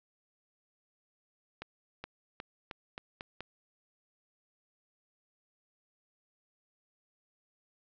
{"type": "accelerating click train", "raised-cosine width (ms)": 0.3, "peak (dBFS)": -24, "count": 7, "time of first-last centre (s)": [1.62, 3.406], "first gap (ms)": 420, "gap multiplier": 0.86, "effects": ["low-pass 5000 Hz 12 dB/octave"]}